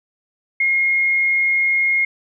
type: tone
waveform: sine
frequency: 2146 Hz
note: C7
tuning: 43 cents sharp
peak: -14 dBFS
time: 0.6-2.05 s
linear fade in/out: 5 ms
effects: none